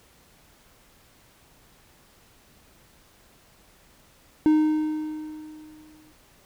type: tone with exponential decay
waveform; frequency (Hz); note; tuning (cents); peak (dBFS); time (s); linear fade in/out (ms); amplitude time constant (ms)
triangle; 308.4; D#4; -15; -12; 4.46-6.12; 0; 360
effects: pink hiss -57 dBFS RMS until 6.45 s